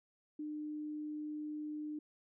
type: tone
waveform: sine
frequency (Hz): 301.8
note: D4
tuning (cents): +47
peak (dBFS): -39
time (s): 0.39-1.99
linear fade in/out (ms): 5
effects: none